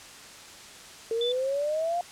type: exponential sweep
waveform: sine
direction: up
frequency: 446.1 to 711 Hz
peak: -25 dBFS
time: 1.11-2.01 s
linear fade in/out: 2 ms
type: tone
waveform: sine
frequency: 3503 Hz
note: A7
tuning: 8 cents flat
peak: -29 dBFS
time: 1.21-1.32 s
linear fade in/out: 2 ms
effects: white hiss -46 dBFS RMS until 2.11 s + low-pass 8000 Hz 12 dB/octave